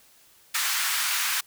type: high-pass noise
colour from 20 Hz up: pink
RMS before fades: -26 dBFS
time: 0.54-1.41 s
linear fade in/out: 10 ms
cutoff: 1200 Hz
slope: 24 dB/octave
effects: white hiss -57 dBFS RMS until 1.46 s